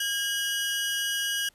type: tone pair together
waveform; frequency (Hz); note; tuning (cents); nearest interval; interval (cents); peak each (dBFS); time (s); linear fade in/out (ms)
sawtooth; 1623 / 2924; G#6 / F#7; -40 / -21; minor seventh; 1019; -26; 0-1.49; 5
effects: pink hiss -63 dBFS RMS until 1.54 s + resampled to 32000 Hz